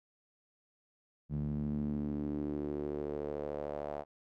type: tone with band-pass filter sweep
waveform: sawtooth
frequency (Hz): 73.42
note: D2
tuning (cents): 0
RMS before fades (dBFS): -37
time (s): 1.29-4.05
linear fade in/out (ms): 50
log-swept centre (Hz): 170 to 670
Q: 3.5
effects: none

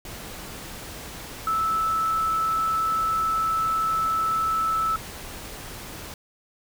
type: tone in noise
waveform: sine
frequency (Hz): 1312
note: E6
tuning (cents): -9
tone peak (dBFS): -21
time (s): 1.47-4.96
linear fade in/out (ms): 2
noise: pink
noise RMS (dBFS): -38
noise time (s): 0.05-6.14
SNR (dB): +14
effects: none

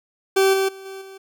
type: tone with level steps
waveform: 40% pulse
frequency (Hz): 386.3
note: G4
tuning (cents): -25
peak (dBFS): -13 / -17 / -36 / -32 / -37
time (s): 0.36-1.18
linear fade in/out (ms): 10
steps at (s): 0.53 / 0.68 / 0.85 / 1.01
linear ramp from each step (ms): 10
effects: none

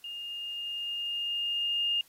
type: tone with level ramp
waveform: sine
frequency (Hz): 2827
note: F7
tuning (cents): +20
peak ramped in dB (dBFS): -37 to -25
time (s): 0.04-2.01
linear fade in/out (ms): 2
effects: white hiss -61 dBFS RMS until 2.08 s + AAC 48 kbps

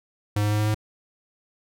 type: tone with pitch steps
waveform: square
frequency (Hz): 103.83 / 104.67 / 105.52 / 106.38 / 107.24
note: G#2 / G#2 / G#2 / G#2 / A2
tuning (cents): 0 / +14 / +28 / +42 / -44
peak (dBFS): -21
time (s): 0.36-0.745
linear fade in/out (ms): 5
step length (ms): 77
effects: none

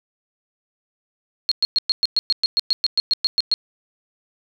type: tone bursts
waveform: sine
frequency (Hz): 4284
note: C8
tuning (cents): +40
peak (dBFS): -14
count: 16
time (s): 1.49-3.54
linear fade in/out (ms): 0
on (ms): 25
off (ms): 110
effects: none

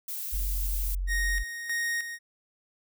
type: noise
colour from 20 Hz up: violet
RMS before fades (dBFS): -35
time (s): 0.08-0.95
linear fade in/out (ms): 5
type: tone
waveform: sine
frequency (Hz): 45.25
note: F#1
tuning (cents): -38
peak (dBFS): -27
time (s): 0.32-1.44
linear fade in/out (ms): 20
type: tone with tremolo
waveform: 45% pulse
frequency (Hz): 1864.7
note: A#6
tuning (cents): 0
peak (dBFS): -27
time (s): 1.07-2.19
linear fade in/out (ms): 50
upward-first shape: square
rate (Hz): 1.6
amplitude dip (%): 60
effects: none

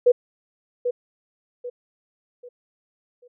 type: tone with echo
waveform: sine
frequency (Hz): 490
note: B4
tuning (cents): -14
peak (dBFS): -11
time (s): 0.06-0.12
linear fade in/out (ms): 10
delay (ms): 790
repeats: 4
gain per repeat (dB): -9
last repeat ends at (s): 3.28
effects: none

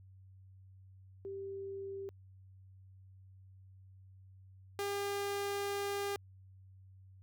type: tone pair in turn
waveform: sine / sawtooth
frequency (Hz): 392 / 402.3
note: G4 / G4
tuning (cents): 0 / +45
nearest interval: unison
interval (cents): 45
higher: second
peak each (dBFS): -40 / -31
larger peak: second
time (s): 1.25-2.09 / 4.79-6.16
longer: second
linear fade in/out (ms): 0
effects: added 95 Hz sine -55 dBFS peak until 7.22 s

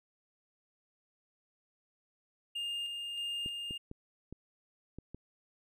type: tone with tremolo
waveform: triangle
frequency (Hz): 2818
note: F7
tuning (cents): +15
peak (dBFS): -33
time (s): 2.55-3.78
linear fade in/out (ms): 10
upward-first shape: square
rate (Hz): 1.6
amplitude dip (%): 30
type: clicks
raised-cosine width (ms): 3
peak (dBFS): -31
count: 6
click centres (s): 3.461 / 3.709 / 3.914 / 4.326 / 4.986 / 5.146
effects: none

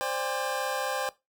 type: chord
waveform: 25% pulse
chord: C suspended second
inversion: none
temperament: equal with one note detuned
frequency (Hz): 523.3 / 587.3 / 802.3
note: C5 / D5 / G5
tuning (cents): 0 / 0 / +40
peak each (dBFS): -29 / -31 / -29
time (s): 0.01-1.09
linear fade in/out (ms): 0
effects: noise-tail reverb RT60 0.2 s tail -18 dB re dry

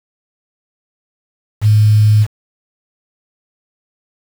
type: tone with quantisation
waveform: sine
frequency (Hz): 106.6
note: G#2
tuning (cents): +46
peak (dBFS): -6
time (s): 1.61-2.27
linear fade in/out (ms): 50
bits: 5
effects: none

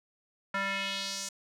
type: tone with band-pass filter sweep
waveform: square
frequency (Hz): 196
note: G3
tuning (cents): 0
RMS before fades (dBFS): -34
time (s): 0.54-1.29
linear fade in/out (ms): 5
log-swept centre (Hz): 1500 to 7100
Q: 2.1
effects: none

